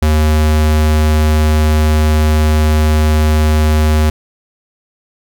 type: tone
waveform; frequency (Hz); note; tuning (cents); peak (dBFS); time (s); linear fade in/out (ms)
square; 77; D#2; -17; -9; 0.02-4.1; 5
effects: none